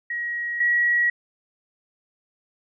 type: tone pair in turn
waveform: sine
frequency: 1900 / 1915.4 Hz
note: A#6 / A#6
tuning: +33 / +46 cents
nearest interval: unison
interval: 13 cents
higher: second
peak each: -25 / -17 dBFS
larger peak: second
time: 0.1-0.6 / 0.6-1.1 s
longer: neither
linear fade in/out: 5 ms
effects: none